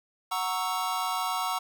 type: chord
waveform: square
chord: F# dominant seventh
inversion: none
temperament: equal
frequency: 740 / 932.3 / 1108.7 / 1318.5 Hz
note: F#5 / A#5 / C#6 / E6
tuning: 0 / 0 / 0 / 0 cents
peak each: -34 dBFS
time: 0.31-1.59 s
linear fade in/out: 10 ms
effects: none